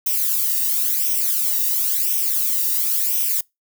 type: noise with flanger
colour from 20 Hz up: violet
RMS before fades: -20 dBFS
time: 0.06-3.41 s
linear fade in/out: 5 ms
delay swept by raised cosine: 0.34 to 1.08 ms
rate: 0.96 Hz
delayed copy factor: +0.75
effects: noise-tail reverb RT60 0.2 s tail -25 dB re dry